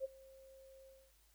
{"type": "tone with ADSR envelope", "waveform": "sine", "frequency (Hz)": 534, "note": "C5", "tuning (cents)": 35, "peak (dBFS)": -35, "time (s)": [0, 1.13], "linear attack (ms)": 44, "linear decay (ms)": 21, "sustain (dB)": -22, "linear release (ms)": 260, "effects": ["added 52 Hz sine -70 dBFS peak until 1.34 s", "white hiss -72 dBFS RMS until 1.34 s"]}